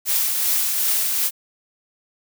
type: noise with tremolo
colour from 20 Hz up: blue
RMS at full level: -19 dBFS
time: 0.05-1.31 s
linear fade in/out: 50 ms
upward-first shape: triangle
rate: 2.6 Hz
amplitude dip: 35%
effects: none